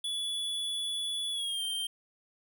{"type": "tone with pitch glide", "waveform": "square", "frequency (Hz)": [3422, 3156], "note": ["A7", "G7"], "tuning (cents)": [-49, 11], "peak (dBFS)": -32, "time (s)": [0.04, 1.87], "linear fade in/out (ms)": 5, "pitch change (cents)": -140, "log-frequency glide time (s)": [1.31, 1.62], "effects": []}